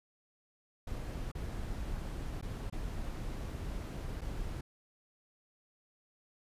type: noise with dropouts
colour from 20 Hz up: brown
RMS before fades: -39 dBFS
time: 0.87-4.61 s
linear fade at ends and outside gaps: 5 ms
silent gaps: 1.317-1.35 / 2.413-2.425 / 2.7-2.724 / 4.21-4.215 s
effects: resampled to 32000 Hz